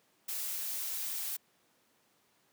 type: noise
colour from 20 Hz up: blue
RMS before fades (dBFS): -37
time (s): 0.28-1.37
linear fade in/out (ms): 10
effects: pink hiss -70 dBFS RMS until 2.52 s + high-pass 200 Hz 12 dB/octave